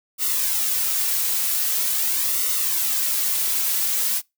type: noise with flanger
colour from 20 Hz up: blue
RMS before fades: -22 dBFS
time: 0.18-4.22 s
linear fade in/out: 50 ms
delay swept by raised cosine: 1.2 to 3.4 ms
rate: 0.44 Hz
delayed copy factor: -0.6
effects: noise-tail reverb RT60 0.2 s tail -24 dB re dry